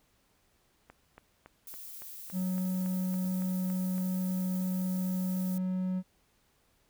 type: click train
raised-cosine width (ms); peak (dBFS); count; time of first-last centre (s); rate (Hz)
0.5; -34; 12; 0.9-3.981; 3.57
type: noise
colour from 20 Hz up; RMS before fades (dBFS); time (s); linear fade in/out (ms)
violet; -45; 1.67-5.58; 2
type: tone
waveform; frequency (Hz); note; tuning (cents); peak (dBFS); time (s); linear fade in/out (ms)
triangle; 185; F#3; 0; -27; 2.32-6.03; 50
effects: pink hiss -70 dBFS RMS until 6.89 s